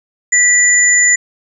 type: tone pair together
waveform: sine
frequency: 1963 / 7016 Hz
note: B6 / A8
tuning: -11 / -6 cents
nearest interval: octave + minor seventh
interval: 2205 cents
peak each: -10 dBFS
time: 0.32-1.16 s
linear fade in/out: 10 ms
effects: none